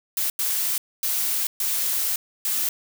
blue noise bursts at uneven times, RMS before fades -24 dBFS, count 5, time 0.17-0.3 / 0.39-0.78 / 1.03-1.47 / 1.6-2.16 / 2.45-2.69 s, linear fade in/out 2 ms, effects none

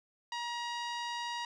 sawtooth tone with low-pass filter, 951 Hz, A#5, 34 cents sharp, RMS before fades -38 dBFS, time 0.32-1.45 s, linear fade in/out 2 ms, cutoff 4700 Hz, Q 1.6, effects none

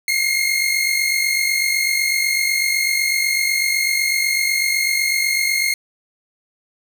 sawtooth tone pair together, 2115 / 2163 Hz, C7 / C#7, +18 / -43 cents, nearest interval unison, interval 39 cents, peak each -16 dBFS, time 0.08-5.74 s, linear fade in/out 2 ms, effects none

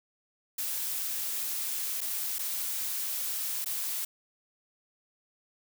blue noise with dropouts, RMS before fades -33 dBFS, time 0.58-4.05 s, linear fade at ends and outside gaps 5 ms, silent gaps 2.007-2.013 / 2.385-2.391 / 3.646-3.659 s, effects none

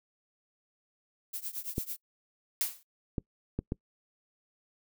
violet noise with tremolo, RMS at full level -35 dBFS, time 1.33-1.97 s, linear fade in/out 10 ms, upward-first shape triangle, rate 9 Hz, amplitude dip 95%
clicks, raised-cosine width 3 ms, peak -18 dBFS, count 4, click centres 1.781 / 3.182 / 3.59 / 3.721 s
blue noise with exponential decay, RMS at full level -26 dBFS, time 2.61-2.83 s, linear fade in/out 0 ms, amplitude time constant 47 ms
effects noise-tail reverb RT60 0.1 s tail -25 dB re dry

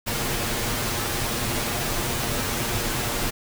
pink noise with comb filter, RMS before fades -26 dBFS, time 0.06-3.31 s, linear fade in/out 20 ms, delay 8.5 ms, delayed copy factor +0.6, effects none

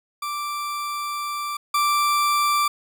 40% pulse tone pair in turn, 1173 / 1173 Hz, D6 / D6, -2 / -2 cents, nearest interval unison, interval 0 cents, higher neither, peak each -25 / -17 dBFS, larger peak second, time 0.22-1.57 / 1.74-2.68 s, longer first, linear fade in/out 5 ms, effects none

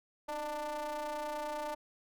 square ring-modulated tone, 146.4 Hz, D3, 5 cents flat, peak -34 dBFS, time 0.28-1.75 s, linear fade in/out 10 ms, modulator 747 Hz, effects none

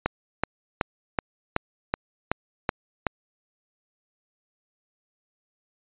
click train, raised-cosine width 0.5 ms, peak -7 dBFS, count 9, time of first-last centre 0.06-3.068 s, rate 2.66 Hz, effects resampled to 8000 Hz

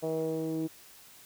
10% pulse tone with low-pass filter sweep, 160.2 Hz, E3, 49 cents flat, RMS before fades -32 dBFS, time 0.02-0.68 s, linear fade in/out 20 ms, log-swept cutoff 570 to 330 Hz, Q 3.4, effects white hiss -54 dBFS RMS until 1.25 s

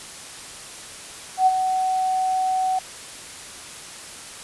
sine tone with ADSR envelope, 750 Hz, F#5, 23 cents sharp, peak -11 dBFS, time 1.37-2.79 s, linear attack 95 ms, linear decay 36 ms, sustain -8 dB, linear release 5 ms, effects white hiss -38 dBFS RMS until 4.43 s + resampled to 24000 Hz

